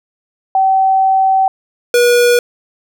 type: tone pair in turn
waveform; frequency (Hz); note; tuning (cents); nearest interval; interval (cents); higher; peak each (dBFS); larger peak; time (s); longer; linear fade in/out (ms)
sine / square; 767 / 483.2; G5 / B4; -38 / -38; minor sixth; 800; first; -8; neither; 0.55-1.48 / 1.94-2.39; first; 2
effects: none